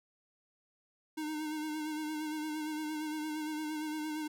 square tone with vibrato, 307.5 Hz, D#4, 20 cents flat, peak -36 dBFS, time 1.17-4.28 s, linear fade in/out 10 ms, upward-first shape sine, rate 8.7 Hz, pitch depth 34 cents each way, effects none

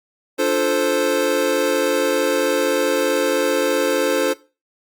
square chord, D minor seventh, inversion none, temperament equal, 293.7 / 349.2 / 440 / 523.3 Hz, D4 / F4 / A4 / C5, 0 / 0 / 0 / 0 cents, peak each -24 / -25 / -22 / -21 dBFS, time 0.38-4.34 s, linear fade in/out 20 ms, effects noise-tail reverb RT60 0.3 s tail -18 dB re dry + Opus 48 kbps

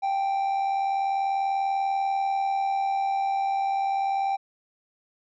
triangle tone with amplitude modulation, 784 Hz, G5, in tune, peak -19 dBFS, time 0.02-4.37 s, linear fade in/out 20 ms, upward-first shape sine, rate 80.3 Hz, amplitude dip 45%, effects resampled to 16000 Hz

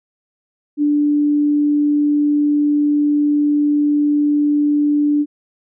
sine tone, 293.7 Hz, D4, in tune, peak -12 dBFS, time 0.77-5.26 s, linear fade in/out 50 ms, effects none

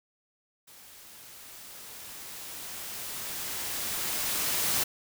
white noise with level ramp, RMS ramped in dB -52 to -27 dBFS, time 0.67-4.84 s, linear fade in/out 10 ms, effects none

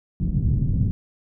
white low-pass noise, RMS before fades -21 dBFS, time 0.2-0.91 s, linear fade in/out 0 ms, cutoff 170 Hz, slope 24 dB/octave, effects none

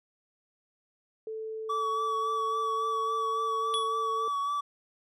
sine tone with pitch glide, 440 to 446.9 Hz, A4 to A4, 0 to +27 cents, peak -34 dBFS, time 1.27-4.28 s, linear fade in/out 2 ms, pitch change +27 cents, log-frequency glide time 1.63-3.24 s
triangle tone with vibrato, 1141 Hz, C#6, 50 cents sharp, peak -26 dBFS, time 1.69-4.61 s, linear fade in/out 10 ms, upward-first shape sine, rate 3.6 Hz, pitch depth 28 cents each way
square tone with exponential decay, 3395 Hz, G#7, 37 cents sharp, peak -27 dBFS, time 3.74-4 s, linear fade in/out 0 ms, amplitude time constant 56 ms
effects resampled to 32000 Hz

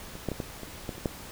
clicks, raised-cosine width 2 ms, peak -28 / -15 / -18 / -18 / -25 / -19 / -29 / -13 dBFS, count 8, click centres 0.154 / 0.287 / 0.317 / 0.402 / 0.633 / 0.892 / 0.981 / 1.058 s, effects pink hiss -44 dBFS RMS until 1.31 s

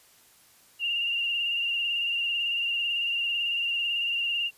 sine tone with vibrato, 2799 Hz, F7, 3 cents sharp, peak -25 dBFS, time 0.79-4.51 s, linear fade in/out 50 ms, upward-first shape sine, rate 18 Hz, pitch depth 36 cents each way, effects white hiss -58 dBFS RMS until 4.57 s + resampled to 32000 Hz

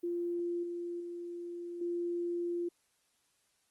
sine tone with level steps, 346.5 Hz, F4, 14 cents flat, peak -32 / -36 / -39 / -32 dBFS, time 0.03-2.69 s, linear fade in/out 10 ms, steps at 0.63 / 1 / 1.81 s, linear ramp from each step 5 ms, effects white hiss -74 dBFS RMS until 3.7 s + Opus 24 kbps

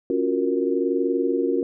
sine chord, Gb major seventh, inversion second, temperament equal, 277.2 / 349.2 / 370 / 466.2 Hz, Db4 / F4 / Gb4 / Bb4, 0 / 0 / 0 / 0 cents, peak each -25 dBFS, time 0.1-1.63 s, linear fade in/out 2 ms, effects none

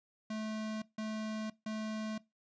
square tone bursts, 217 Hz, A3, 24 cents flat, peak -37 dBFS, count 3, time 0.3-2.18 s, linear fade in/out 5 ms, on 520 ms, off 160 ms, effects noise-tail reverb RT60 0.2 s tail -20 dB re dry + resampled to 16000 Hz

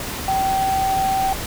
sine tone in noise, 771 Hz, G5, 29 cents flat, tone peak -17 dBFS, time 0.28-1.33 s, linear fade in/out 2 ms, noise pink, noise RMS -28 dBFS, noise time 0-1.46 s, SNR +8 dB, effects none

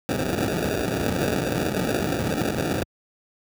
white noise with sample-and-hold, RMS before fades -24 dBFS, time 0.09-2.83 s, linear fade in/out 0 ms, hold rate 1050 Hz, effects high-pass 80 Hz 12 dB/octave

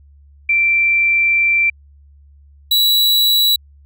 sine / 45% pulse tone pair in turn, 2349 / 3922 Hz, D7 / B7, 0 / -13 cents, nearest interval major sixth, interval 887 cents, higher second, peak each -11 dBFS, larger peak neither, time 0.49-1.7 / 2.71-3.56 s, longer first, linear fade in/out 5 ms, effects added 71 Hz sine -43 dBFS peak until 3.85 s

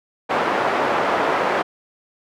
pink band-pass noise, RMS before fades -20 dBFS, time 0.29-1.63 s, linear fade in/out 20 ms, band 470 to 1400 Hz, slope 12 dB/octave, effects none

